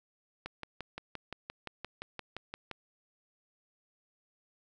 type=click train; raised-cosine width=0.3 ms; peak=-23 dBFS; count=14; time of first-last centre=0.46-2.713 s; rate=5.77 Hz; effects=none